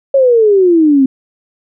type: exponential sweep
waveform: sine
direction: down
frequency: 557 to 259.6 Hz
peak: -5 dBFS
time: 0.14-1.06 s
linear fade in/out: 5 ms
effects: none